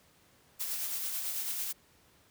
blue noise with tremolo, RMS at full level -34 dBFS, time 0.59-1.73 s, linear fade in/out 20 ms, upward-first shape sine, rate 9.1 Hz, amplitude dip 35%, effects pink hiss -64 dBFS RMS until 2.3 s + high-pass 60 Hz 12 dB/octave

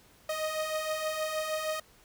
sawtooth beating tone pair, 619 / 625.4 Hz, D#5 / D#5, -9 / +9 cents, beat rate 6.4 Hz, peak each -33 / -28 dBFS, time 0.29-1.8 s, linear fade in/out 5 ms, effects pink hiss -60 dBFS RMS until 2.04 s

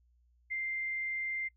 sine tone, 2093 Hz, C7, in tune, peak -33 dBFS, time 0.5-1.49 s, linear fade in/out 20 ms, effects noise-tail reverb RT60 0.1 s tail -25 dB re dry + added 60 Hz sine -65 dBFS peak until 1.56 s

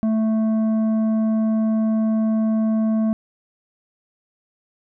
triangle tone with tanh clipping, 220 Hz, A3, in tune, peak -18 dBFS, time 0.03-3.13 s, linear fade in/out 0 ms, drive 12 dB, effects none

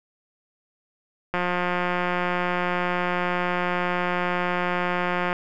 click train, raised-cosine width 0.5 ms, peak -10 dBFS, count 711, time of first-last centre 1.34-5.329 s, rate 178 Hz, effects none

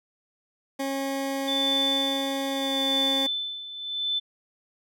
20% pulse tone with pitch glide, 272.7 to 270.5 Hz, C#4 to C#4, -28 to -42 cents, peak -22 dBFS, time 0.79-3.27 s, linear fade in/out 10 ms, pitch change -14 cents, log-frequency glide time 2.49-2.81 s
sine tone with tremolo, 3520 Hz, A7, in tune, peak -22 dBFS, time 1.47-4.2 s, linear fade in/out 20 ms, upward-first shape sine, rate 0.79 Hz, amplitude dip 80%
effects none

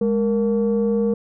sine tone pair together, 207.7 / 466.3 Hz, G#3 / A#4, 0 / +1 cents, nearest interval octave + major second, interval 1401 cents, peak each -18 dBFS, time 0.01-1.14 s, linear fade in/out 5 ms, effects tanh soft clip ceiling -12 dBFS

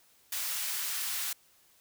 white high-pass noise, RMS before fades -34 dBFS, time 0.32-1.33 s, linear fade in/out 5 ms, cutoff 1200 Hz, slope 12 dB/octave, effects white hiss -64 dBFS RMS until 1.8 s

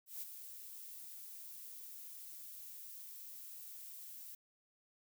violet noise with ADSR envelope, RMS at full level -43 dBFS, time 0.06-4.35 s, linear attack 160 ms, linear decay 21 ms, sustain -8 dB, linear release 3 ms, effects none

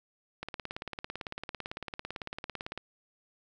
click train, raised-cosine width 0.3 ms, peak -21 dBFS, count 43, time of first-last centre 0.43-2.776 s, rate 17.9 Hz, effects none

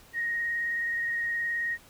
sine tone with vibrato, 1871 Hz, A#6, 6 cents sharp, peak -27 dBFS, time 0.13-1.78 s, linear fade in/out 50 ms, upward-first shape triangle, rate 19 Hz, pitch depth 16 cents each way, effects pink hiss -55 dBFS RMS until 1.89 s

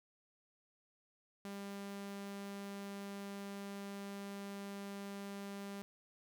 sawtooth tone, 199.4 Hz, G3, 30 cents sharp, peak -40 dBFS, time 1.45-5.82 s, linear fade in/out 0 ms, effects none

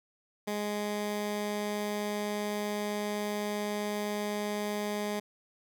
15% pulse tone, 207.8 Hz, G#3, 1 cent sharp, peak -25 dBFS, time 0.47-5.2 s, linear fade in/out 10 ms, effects none

